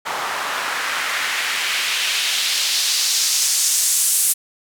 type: noise with band-pass filter sweep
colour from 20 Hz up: white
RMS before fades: -20 dBFS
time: 0.05-4.34 s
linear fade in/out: 20 ms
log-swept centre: 940 to 9700 Hz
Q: 1.4
effects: none

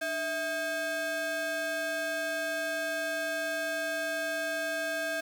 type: ring-modulated tone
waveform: square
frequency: 476.1 Hz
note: A#4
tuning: 37 cents sharp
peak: -28 dBFS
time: 0.01-5.21 s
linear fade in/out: 10 ms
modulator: 1130 Hz
effects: 9-bit

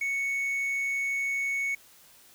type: tone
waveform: triangle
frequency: 2217 Hz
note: C#7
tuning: in tune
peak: -25 dBFS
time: 0.01-1.75 s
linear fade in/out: 5 ms
effects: white hiss -56 dBFS RMS until 2.34 s

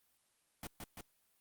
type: noise with echo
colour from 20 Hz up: pink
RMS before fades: -44 dBFS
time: 0.63-0.67 s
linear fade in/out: 2 ms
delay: 170 ms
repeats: 2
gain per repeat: -2 dB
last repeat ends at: 1.01 s
effects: white hiss -75 dBFS RMS until 1.4 s + Opus 32 kbps

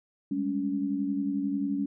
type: tone cluster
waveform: sine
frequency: 198.9 / 210.2 / 280.8 Hz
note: G3 / G#3 / C#4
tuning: +25 / +21 / +22 cents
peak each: -33 / -35 / -28 dBFS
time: 0.31-1.86 s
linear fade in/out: 5 ms
effects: none

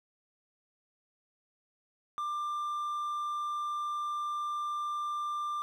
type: tone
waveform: triangle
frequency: 1189 Hz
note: D6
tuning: 21 cents sharp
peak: -30 dBFS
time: 2.18-5.62 s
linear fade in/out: 0 ms
effects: none

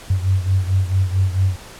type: beating tone pair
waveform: sine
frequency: 93.3 / 97.8 Hz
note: F#2 / G2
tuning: +15 / -4 cents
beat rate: 4.5 Hz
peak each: -16 / -20 dBFS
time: 0.1-1.56 s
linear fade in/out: 5 ms
effects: pink hiss -39 dBFS RMS until 1.79 s + low-pass 11000 Hz 12 dB/octave

